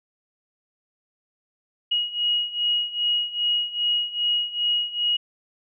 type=beating tone pair; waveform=sine; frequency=2892 / 2894.5 Hz; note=F#7 / F#7; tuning=-40 / -39 cents; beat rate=2.5 Hz; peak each=-26 / -23 dBFS; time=1.91-5.17 s; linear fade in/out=10 ms; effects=none